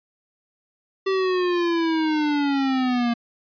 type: linear sweep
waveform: square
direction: down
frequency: 387.7 to 233.1 Hz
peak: -20 dBFS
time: 1.06-3.14 s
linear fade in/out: 10 ms
effects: resampled to 11025 Hz